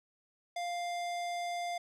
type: tone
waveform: square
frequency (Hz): 699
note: F5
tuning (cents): +1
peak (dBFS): -35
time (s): 0.56-1.78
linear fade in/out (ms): 5
effects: low-pass 8000 Hz 12 dB/octave

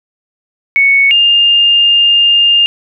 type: tone pair in turn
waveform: sine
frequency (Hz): 2217 / 2812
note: C#7 / F7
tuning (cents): 0 / +11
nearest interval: major third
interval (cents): 411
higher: second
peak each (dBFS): -5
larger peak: neither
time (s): 0.76-1.11 / 1.11-2.66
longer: second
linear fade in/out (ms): 0
effects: none

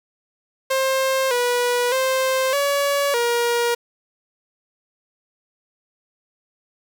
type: tone with pitch steps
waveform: sawtooth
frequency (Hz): 530 / 487.7 / 524 / 566 / 474.5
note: C5 / B4 / C5 / C#5 / A#4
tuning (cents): +22 / -22 / +2 / +36 / +31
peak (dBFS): -14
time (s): 0.7-3.75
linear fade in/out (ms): 10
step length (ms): 610
effects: 7-bit

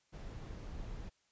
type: noise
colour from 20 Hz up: brown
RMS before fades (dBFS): -45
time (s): 0.12-1.1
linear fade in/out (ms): 20
effects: white hiss -75 dBFS RMS until 1.31 s + resampled to 16000 Hz

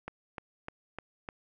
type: click train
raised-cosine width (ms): 0.5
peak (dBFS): -23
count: 5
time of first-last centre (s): 0.08-1.288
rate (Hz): 3.31
effects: none

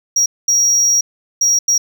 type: tone bursts at uneven times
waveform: triangle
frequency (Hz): 5680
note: F8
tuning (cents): +28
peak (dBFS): -9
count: 4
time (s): 0.16-0.26 / 0.48-1.01 / 1.41-1.59 / 1.68-1.78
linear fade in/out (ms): 5
effects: none

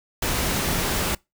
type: noise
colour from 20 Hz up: pink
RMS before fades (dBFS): -24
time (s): 0.22-1.15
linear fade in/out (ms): 5
effects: noise-tail reverb RT60 0.2 s tail -24 dB re dry

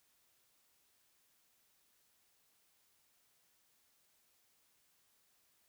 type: silence
effects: white hiss -74 dBFS RMS until 5.68 s

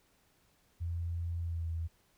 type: tone with pitch glide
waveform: sine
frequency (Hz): 85 to 82.39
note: F2 to E2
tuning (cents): -46 to 0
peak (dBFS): -33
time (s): 0.8-1.88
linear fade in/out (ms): 20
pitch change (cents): -54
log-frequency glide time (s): 1.4-1.68
effects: pink hiss -70 dBFS RMS until 2.17 s

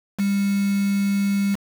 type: tone with quantisation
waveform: sine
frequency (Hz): 199.4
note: G3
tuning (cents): +30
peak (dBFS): -18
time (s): 0.18-1.56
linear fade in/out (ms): 20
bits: 5
effects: none

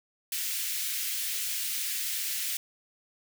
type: high-pass noise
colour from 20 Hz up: white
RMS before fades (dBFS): -32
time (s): 0.32-2.57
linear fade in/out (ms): 2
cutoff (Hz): 1900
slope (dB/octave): 24
effects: none

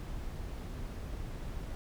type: noise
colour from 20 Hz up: brown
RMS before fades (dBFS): -40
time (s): 0-1.75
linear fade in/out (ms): 0
effects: none

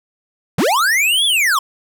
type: linear two-way sweep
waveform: square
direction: up then down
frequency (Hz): 113.5 to 3500 to 1010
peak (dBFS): -13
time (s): 0.58-1.59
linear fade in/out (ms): 5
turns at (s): 1.25
effects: none

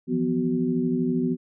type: tone cluster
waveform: sine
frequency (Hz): 164.9 / 177.6 / 248.1 / 375.5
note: E3 / F3 / B3 / F#4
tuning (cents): +1 / +29 / +8 / +26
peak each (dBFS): -31 / -29 / -23 / -29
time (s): 0.07-1.37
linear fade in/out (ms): 50
effects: none

